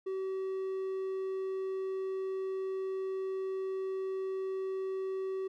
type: tone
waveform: triangle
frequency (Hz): 381.4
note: G4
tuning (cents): -47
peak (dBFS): -31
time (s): 0.06-5.48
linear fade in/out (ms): 10
effects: none